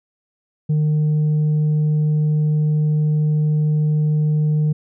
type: tone with tanh clipping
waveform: sine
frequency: 152.2 Hz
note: D#3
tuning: 38 cents flat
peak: -15 dBFS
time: 0.69-4.73 s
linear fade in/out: 10 ms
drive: 2 dB
effects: none